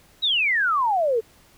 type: exponential sweep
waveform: sine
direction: down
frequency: 3951 to 429.3 Hz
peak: -18 dBFS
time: 0.22-1.21 s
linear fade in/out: 20 ms
effects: pink hiss -55 dBFS RMS until 1.57 s